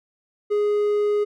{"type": "tone", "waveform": "triangle", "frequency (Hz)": 415.3, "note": "G#4", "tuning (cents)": 0, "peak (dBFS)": -16, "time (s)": [0.5, 1.25], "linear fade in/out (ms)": 20, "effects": []}